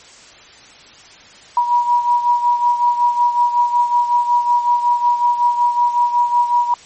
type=beating tone pair; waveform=sine; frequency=962 / 967.4 Hz; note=B5 / B5; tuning=-46 / -36 cents; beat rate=5.4 Hz; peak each=-13 / -19 dBFS; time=1.57-6.74 s; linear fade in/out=2 ms; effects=white hiss -42 dBFS RMS until 6.85 s + MP3 32 kbps